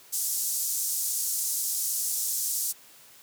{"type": "band-pass noise", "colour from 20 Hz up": "pink", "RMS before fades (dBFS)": -29, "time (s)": [0.12, 2.73], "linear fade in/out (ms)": 20, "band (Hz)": [6300, 16000], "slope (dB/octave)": 24, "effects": ["white hiss -53 dBFS RMS until 3.22 s", "high-pass 100 Hz 12 dB/octave"]}